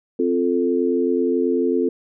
sine chord, F major, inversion second, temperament equal, 261.6 / 349.2 / 440 Hz, C4 / F4 / A4, 0 / 0 / 0 cents, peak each -21 dBFS, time 0.19-1.89 s, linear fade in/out 5 ms, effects none

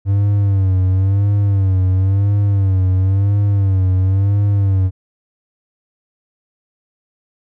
triangle tone with vibrato, 97.3 Hz, G2, 12 cents flat, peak -9 dBFS, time 0.05-4.91 s, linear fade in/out 50 ms, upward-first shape sine, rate 0.97 Hz, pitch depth 80 cents each way, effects none

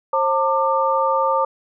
sine tone cluster, 535 / 903 / 1188 Hz, C5 / A5 / D6, +38 / +45 / +20 cents, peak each -20 dBFS, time 0.13-1.45 s, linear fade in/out 5 ms, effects none

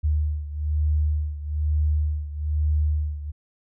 sine beating tone pair, 75.3 / 76.4 Hz, D2 / D#2, +44 / -31 cents, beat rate 1.1 Hz, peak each -22 / -26 dBFS, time 0.03-3.32 s, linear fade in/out 20 ms, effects none

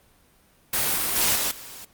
white noise with level steps, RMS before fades -23 / -25 / -21 / -25 / -41 dBFS, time 0.73-1.85 s, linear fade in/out 5 ms, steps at 0.96 / 1.16 / 1.35 / 1.51 s, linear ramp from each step 2 ms, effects pink hiss -59 dBFS RMS until 1.93 s + Opus 32 kbps

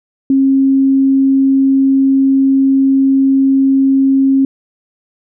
sine tone, 270 Hz, C#4, 45 cents flat, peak -7 dBFS, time 0.3-4.45 s, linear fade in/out 2 ms, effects none

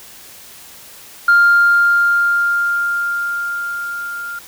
sine tone with level ramp, 1400 Hz, F6, 4 cents sharp, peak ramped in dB -5 to -24 dBFS, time 1.28-4.39 s, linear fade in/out 5 ms, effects tanh soft clip ceiling -4 dBFS + white hiss -39 dBFS RMS until 4.47 s

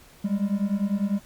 triangle beating tone pair, 196 / 206 Hz, G3 / G#3, 0 / -14 cents, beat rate 10 Hz, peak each -23 dBFS, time 0.24-1.2 s, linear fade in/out 10 ms, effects pink hiss -52 dBFS RMS until 1.25 s + MP3 96 kbps

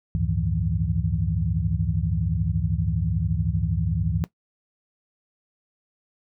sine tone cluster, 71.5 / 92.7 / 105.9 / 155.3 / 167.3 Hz, D2 / F#2 / G#2 / D#3 / E3, -46 / +4 / +34 / -3 / +26 cents, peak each -28 dBFS, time 0.15-4.24 s, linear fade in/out 0 ms, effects noise-tail reverb RT60 0.1 s tail -17 dB re dry

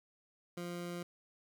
20% pulse tone, 174.5 Hz, F3, 1 cent flat, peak -35 dBFS, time 0.57-1.03 s, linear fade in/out 5 ms, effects none

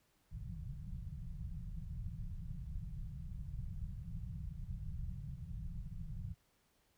pink low-pass noise, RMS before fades -44 dBFS, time 0.31-6.35 s, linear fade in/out 20 ms, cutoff 180 Hz, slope 96 dB/octave, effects pink hiss -75 dBFS RMS until 6.97 s

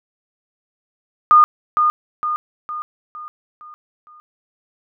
sine tone with echo, 1221 Hz, D#6, 33 cents flat, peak -6 dBFS, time 1.31-1.44 s, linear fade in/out 0 ms, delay 460 ms, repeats 6, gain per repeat -6 dB, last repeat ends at 4.2 s, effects none

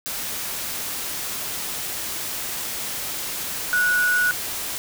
sine tone in noise, 1467 Hz, F#6, 15 cents flat, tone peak -17 dBFS, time 3.73-4.31 s, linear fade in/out 0 ms, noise white, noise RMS -29 dBFS, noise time 0.06-4.78 s, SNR +9 dB, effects none

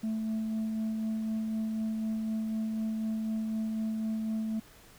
sine tone with tremolo, 220 Hz, A3, in tune, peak -26 dBFS, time 0.03-4.6 s, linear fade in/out 10 ms, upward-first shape sine, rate 4 Hz, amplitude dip 30%, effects tanh soft clip ceiling -28 dBFS + pink hiss -56 dBFS RMS until 4.98 s

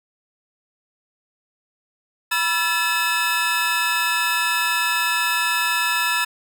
square tone cluster, 977 / 1342 / 1726 / 2597 / 3660 Hz, B5 / E6 / A6 / E7 / A#7, -19 / +31 / -34 / -26 / -32 cents, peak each -27 / -27 / -24 / -25 / -29 dBFS, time 2.31-6.25 s, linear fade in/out 10 ms, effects none

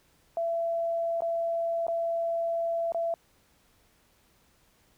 sine tone with dropouts, 671 Hz, E5, 31 cents sharp, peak -26 dBFS, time 0.37-3.14 s, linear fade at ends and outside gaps 1 ms, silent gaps 1.206-1.22 / 1.868-1.882 / 2.921-2.946 s, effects pink hiss -65 dBFS RMS until 4.97 s

